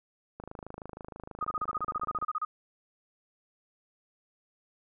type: click train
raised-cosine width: 1 ms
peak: -27 dBFS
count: 49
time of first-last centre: 0.4-2.225 s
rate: 26.3 Hz
type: tone bursts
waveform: sine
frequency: 1244.5 Hz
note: D#6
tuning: in tune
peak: -28 dBFS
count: 16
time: 1.41-2.45 s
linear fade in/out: 5 ms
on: 35 ms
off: 32 ms
effects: none